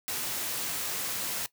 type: noise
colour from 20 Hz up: white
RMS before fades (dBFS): -33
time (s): 0.08-1.46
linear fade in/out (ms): 0
effects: noise-tail reverb RT60 0.1 s tail -18 dB re dry + high-pass 80 Hz 12 dB/octave